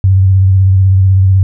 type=tone with vibrato; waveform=sine; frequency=95.3 Hz; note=G2; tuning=48 cents flat; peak=-4 dBFS; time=0.04-1.43 s; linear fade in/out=0 ms; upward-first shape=sine; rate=16 Hz; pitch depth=36 cents each way; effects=none